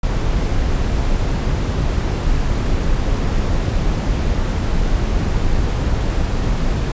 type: noise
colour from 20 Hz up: brown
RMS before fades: -17 dBFS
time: 0.03-6.92 s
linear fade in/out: 5 ms
effects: resampled to 16000 Hz